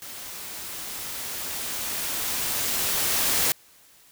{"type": "noise with level ramp", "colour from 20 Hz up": "white", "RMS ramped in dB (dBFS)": [-39, -22], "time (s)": [0.02, 3.52], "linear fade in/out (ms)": 0, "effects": ["white hiss -55 dBFS RMS until 4.11 s"]}